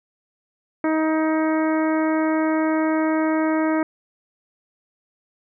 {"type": "harmonic tone", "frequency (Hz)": 315.2, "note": "D#4", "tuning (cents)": 23, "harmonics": [1, 2, 3, 4, 5, 6, 7], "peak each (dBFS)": [-19, -25, -29, -31, -33, -35, -36], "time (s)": [0.84, 3.83], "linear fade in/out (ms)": 2, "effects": []}